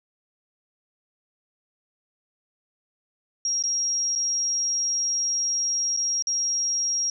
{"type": "tone with dropouts", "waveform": "sine", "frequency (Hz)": 5620, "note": "F8", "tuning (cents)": 10, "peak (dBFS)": -22, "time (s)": [3.45, 7.1], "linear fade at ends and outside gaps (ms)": 2, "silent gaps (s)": [[3.626, 3.637], [4.153, 4.158], [5.966, 5.972], [6.224, 6.27]], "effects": []}